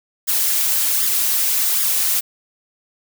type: noise with flanger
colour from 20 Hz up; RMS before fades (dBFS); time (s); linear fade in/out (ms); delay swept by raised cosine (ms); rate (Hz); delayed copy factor
blue; -18; 0.27-2.21; 20; 0.57 to 6.47; 1.3; +0.7
effects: none